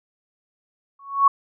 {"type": "tone with exponential growth", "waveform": "sine", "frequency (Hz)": 1110, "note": "C#6", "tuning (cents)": 2, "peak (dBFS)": -8, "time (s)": [0.99, 1.28], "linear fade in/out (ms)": 5, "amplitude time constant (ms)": 62, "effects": []}